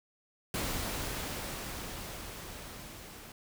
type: noise with level ramp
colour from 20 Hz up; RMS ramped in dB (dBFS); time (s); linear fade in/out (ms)
pink; -34 to -49; 0.54-3.32; 2
effects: none